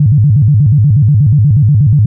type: tone with vibrato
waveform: sine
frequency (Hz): 124.6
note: B2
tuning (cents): +16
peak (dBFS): -4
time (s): 0-2.06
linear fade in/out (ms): 5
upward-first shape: square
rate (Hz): 8.3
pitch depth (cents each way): 290
effects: none